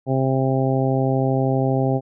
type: harmonic tone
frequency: 132.6 Hz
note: C3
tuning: 23 cents sharp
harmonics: 1 / 2 / 3 / 4 / 5 / 6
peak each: -20 / -23 / -25 / -26 / -27 / -28 dBFS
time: 0.06-2.01 s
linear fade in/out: 50 ms
effects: none